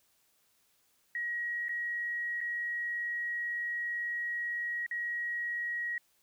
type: tone with dropouts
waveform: sine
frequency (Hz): 1901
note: A#6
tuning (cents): +33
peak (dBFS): -32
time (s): 1.15-5.98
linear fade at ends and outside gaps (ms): 2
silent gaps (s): 1.684-1.692 / 2.406-2.412 / 4.864-4.911
effects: white hiss -71 dBFS RMS until 6.22 s